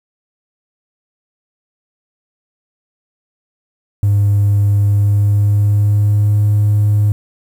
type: tone with pitch glide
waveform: triangle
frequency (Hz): 101.7 to 104.2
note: G#2 to G#2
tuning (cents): -36 to +6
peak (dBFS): -6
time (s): 4.03-7.12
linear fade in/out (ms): 0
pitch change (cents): +42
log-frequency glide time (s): 4.8-6.43
effects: tanh soft clip ceiling -5 dBFS + 7-bit

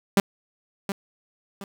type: tone with echo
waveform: sawtooth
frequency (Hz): 197.9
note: G3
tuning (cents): +17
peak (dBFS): -11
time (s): 0.17-0.2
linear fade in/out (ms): 2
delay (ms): 720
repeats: 2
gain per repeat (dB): -10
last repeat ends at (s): 1.64
effects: 8-bit

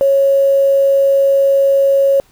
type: tone with quantisation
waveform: sine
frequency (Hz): 550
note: C#5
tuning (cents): -14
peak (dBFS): -8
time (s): 0.01-2.2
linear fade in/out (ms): 0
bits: 6
effects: pink hiss -52 dBFS RMS until 2.31 s

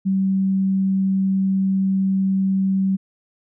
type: tone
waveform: sine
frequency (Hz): 192.1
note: G3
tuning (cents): -35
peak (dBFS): -16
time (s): 0.05-2.97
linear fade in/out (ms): 20
effects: none

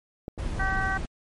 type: clicks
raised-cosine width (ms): 2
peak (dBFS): -20 / -26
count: 2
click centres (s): 0.281 / 0.378
type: noise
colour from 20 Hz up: brown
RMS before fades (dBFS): -30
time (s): 0.38-1.06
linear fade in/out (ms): 10
type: harmonic tone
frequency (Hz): 384.1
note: G4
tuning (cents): -35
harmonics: 2 / 3 / 4 / 5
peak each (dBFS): -31 / -34 / -28 / -34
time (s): 0.59-0.98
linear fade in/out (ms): 10
effects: MP3 48 kbps

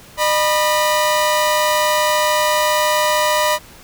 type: tone pair together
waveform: sawtooth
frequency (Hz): 607 / 980.1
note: D#5 / B5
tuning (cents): -43 / -13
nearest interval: minor sixth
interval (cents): 830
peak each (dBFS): -13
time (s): 0.17-3.59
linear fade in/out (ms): 50
effects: pink hiss -42 dBFS RMS until 3.83 s

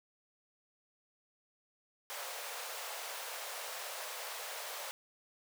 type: high-pass noise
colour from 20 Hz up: pink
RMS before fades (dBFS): -43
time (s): 2.1-4.91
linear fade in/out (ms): 0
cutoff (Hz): 490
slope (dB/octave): 48
effects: none

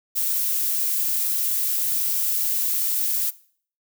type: noise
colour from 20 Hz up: violet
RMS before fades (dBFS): -23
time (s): 0.15-3.31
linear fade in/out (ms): 20
effects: noise-tail reverb RT60 0.5 s tail -19 dB re dry

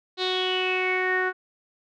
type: tone with low-pass filter sweep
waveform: sawtooth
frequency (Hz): 370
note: F#4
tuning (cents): 0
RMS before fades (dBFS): -25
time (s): 0.17-1.33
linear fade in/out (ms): 50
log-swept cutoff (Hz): 4000 to 1600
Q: 8.3
effects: none

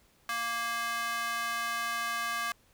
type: tone with high-pass filter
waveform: square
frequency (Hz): 233.1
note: A#3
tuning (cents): 0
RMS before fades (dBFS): -33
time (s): 0.29-2.52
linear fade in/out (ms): 2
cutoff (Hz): 1300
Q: 2.1
effects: pink hiss -65 dBFS RMS until 2.73 s

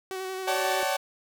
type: tone with vibrato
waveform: sawtooth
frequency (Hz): 377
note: F#4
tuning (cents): +32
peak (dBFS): -28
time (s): 0.11-0.83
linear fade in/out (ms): 0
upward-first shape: square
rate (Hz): 11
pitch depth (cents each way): 16
type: chord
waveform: sawtooth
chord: D major seventh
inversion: third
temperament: equal with one note detuned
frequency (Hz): 554.4 / 587.3 / 758.6 / 880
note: C#5 / D5 / F#5 / A5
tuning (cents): 0 / 0 / +43 / 0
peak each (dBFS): -27 / -28 / -25 / -29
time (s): 0.47-0.97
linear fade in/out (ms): 10
effects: none

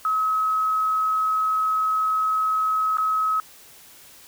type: tone with dropouts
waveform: sine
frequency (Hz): 1280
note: D#6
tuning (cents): +49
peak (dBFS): -19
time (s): 0.05-3.4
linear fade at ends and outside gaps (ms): 1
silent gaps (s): 2.971-2.983
effects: white hiss -48 dBFS RMS until 4.27 s

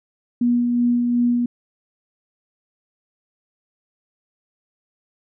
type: tone with tremolo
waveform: sine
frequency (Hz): 241.2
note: B3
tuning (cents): -41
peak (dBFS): -14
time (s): 0.41-1.46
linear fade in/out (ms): 5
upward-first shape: sine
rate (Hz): 2.7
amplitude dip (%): 30
effects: none

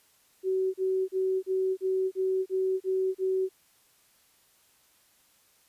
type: tone bursts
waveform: sine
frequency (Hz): 377.6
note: F#4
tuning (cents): +35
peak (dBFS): -24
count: 9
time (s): 0.43-3.492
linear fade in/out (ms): 50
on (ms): 310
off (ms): 34
effects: white hiss -64 dBFS RMS until 5.68 s + resampled to 32000 Hz

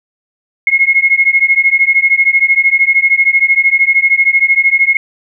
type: beating tone pair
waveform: sine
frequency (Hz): 2158 / 2171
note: C#7 / C#7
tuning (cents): -47 / -37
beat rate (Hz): 13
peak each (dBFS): -10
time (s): 0.67-4.97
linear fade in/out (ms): 2
effects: none

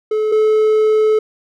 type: tone pair in turn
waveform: triangle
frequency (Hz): 430.8 / 432.3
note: A4 / A4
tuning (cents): -37 / -31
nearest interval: unison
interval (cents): 6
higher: second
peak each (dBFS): -12 / -8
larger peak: second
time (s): 0.11-0.32 / 0.32-1.19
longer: second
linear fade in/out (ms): 5
effects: none

